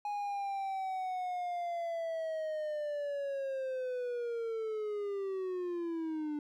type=linear sweep; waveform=triangle; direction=down; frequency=830 to 293.7 Hz; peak=-32 dBFS; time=0.05-6.39 s; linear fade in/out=2 ms; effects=none